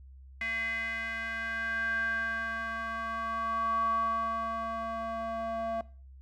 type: tone with band-pass filter sweep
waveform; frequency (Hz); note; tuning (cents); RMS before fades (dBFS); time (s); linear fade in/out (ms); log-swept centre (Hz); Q
square; 226.3; A3; +49; -33; 0.41-5.81; 2; 2100 to 800; 8.7
effects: noise-tail reverb RT60 0.4 s tail -20 dB re dry + added 66 Hz sine -48 dBFS peak until 6.21 s